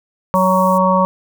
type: harmonic tone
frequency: 186.5 Hz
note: F#3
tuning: 14 cents sharp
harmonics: 1 / 3 / 5 / 6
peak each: -16 / -16 / -16 / -16 dBFS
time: 0.34-1.05 s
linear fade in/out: 0 ms
type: high-pass noise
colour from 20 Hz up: white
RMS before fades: -36 dBFS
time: 0.35-0.78 s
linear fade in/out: 2 ms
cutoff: 6300 Hz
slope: 24 dB/octave
effects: none